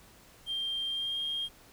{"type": "tone with pitch glide", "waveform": "triangle", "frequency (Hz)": [3180, 3224], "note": ["G7", "G7"], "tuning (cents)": [24, 48], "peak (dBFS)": -28, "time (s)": [0.46, 1.49], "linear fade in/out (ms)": 50, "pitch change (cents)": 24, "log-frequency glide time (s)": [0.88, 1.2], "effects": ["tanh soft clip ceiling -28 dBFS", "pink hiss -57 dBFS RMS until 1.72 s"]}